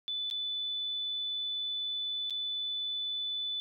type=tone with dropouts; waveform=sine; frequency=3492 Hz; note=A7; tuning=14 cents flat; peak=-32 dBFS; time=0.08-3.6 s; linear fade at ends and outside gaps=0 ms; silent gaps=0.301-0.311 / 2.298-2.306 s; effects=none